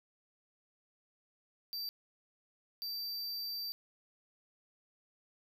square tone bursts at uneven times, 4666 Hz, D8, 12 cents flat, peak -38 dBFS, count 2, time 1.73-1.89 / 2.82-3.72 s, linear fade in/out 0 ms, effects none

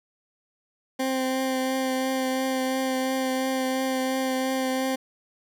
20% pulse tone with vibrato, 261.6 Hz, C4, in tune, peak -19 dBFS, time 0.99-4.96 s, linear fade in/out 10 ms, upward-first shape triangle, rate 2.9 Hz, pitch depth 16 cents each way, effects none

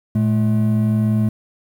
triangle tone pair together, 113.3 / 214.5 Hz, A#2 / A3, -49 / -44 cents, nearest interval major seventh, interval 1105 cents, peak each -15 dBFS, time 0.15-1.29 s, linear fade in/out 5 ms, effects 8-bit

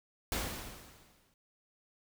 pink noise with exponential decay, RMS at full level -33 dBFS, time 0.32-1.34 s, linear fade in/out 1 ms, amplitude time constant 220 ms, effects none

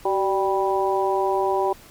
harmonic tone with a mistuned harmonic, 196 Hz, G3, in tune, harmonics 2 / 3 / 4 / 5, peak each -22 / -27 / -24 / -25 dBFS, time 0.05-1.73 s, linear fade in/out 5 ms, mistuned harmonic 2, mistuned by -49 cents, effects pink hiss -47 dBFS RMS until 1.9 s + MP3 96 kbps

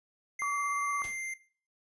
square tone, 2093 Hz, C7, in tune, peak -35 dBFS, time 0.39-1.34 s, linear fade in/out 5 ms
sine tone with vibrato, 1144 Hz, D6, 46 cents flat, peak -30 dBFS, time 0.42-1.02 s, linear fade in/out 0 ms, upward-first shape triangle, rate 17 Hz, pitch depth 24 cents each way
pink noise with exponential decay, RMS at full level -42 dBFS, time 1.04-1.22 s, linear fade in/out 0 ms, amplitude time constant 38 ms
effects noise-tail reverb RT60 0.4 s tail -17 dB re dry + resampled to 24000 Hz

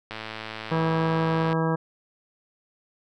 click train, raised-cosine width 0.3 ms, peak -18 dBFS, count 157, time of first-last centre 0.11-1.528 s, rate 110 Hz
harmonic tone, 162.2 Hz, E3, 28 cents flat, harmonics 1 / 2 / 3 / 4 / 5 / 6 / 7 / 8 / 10, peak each -24 / -30 / -28 / -35 / -36 / -31 / -36 / -38 / -37 dBFS, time 0.71-1.76 s, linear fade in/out 10 ms
effects none

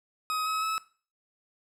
40% pulse tone with pitch steps, 1264 / 1280.2 / 1296.5 Hz, D#6 / D#6 / E6, +27 / +49 / -29 cents, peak -27 dBFS, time 0.3-0.78 s, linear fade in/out 0 ms, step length 160 ms, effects noise-tail reverb RT60 0.4 s tail -18 dB re dry + low-pass 12000 Hz 12 dB/octave

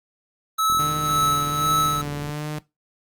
square tone with tremolo, 1300 Hz, E6, 24 cents flat, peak -18 dBFS, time 0.58-2.02 s, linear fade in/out 10 ms, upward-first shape sine, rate 1.9 Hz, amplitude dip 55%
click train, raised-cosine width 3 ms, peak -24 dBFS, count 67, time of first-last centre 0.7-2.294 s, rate 41.4 Hz
sawtooth tone with vibrato, 148.3 Hz, D3, 17 cents sharp, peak -23 dBFS, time 0.79-2.59 s, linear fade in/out 5 ms, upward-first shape sine, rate 1.3 Hz, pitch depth 36 cents each way
effects noise-tail reverb RT60 0.2 s tail -18 dB re dry + Opus 32 kbps

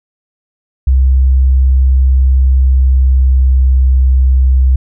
sine tone with pitch glide, 65.41 to 64.88 Hz, C2 to C2, 0 to -14 cents, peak -5 dBFS, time 0.87-4.76 s, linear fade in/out 5 ms, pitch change -14 cents, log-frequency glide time 2.43-3.66 s, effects none

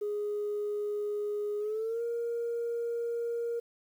sine tone with pitch glide, 415.3 to 468.9 Hz, G#4 to A#4, 0 to +10 cents, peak -29 dBFS, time 0.01-3.6 s, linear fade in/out 10 ms, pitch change +210 cents, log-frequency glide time 1.59-2.02 s, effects tanh soft clip ceiling -27 dBFS + 10-bit

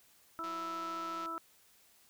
harmonic tone, 329.6 Hz, E4, in tune, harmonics 1 / 2 / 3 / 4, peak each -46 / -50 / -48 / -38 dBFS, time 0.39-1.38 s, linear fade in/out 0 ms
click train, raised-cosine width 0.2 ms, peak -33 dBFS, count 150, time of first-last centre 0.44-1.259 s, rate 182 Hz
effects white hiss -65 dBFS RMS until 2.09 s

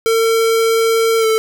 square tone with pitch glide, 452.7 to 441.8 Hz, A4 to A4, +49 to +7 cents, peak -12 dBFS, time 0.06-1.38 s, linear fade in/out 0 ms, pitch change -42 cents, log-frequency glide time 1.19-1.26 s, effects none

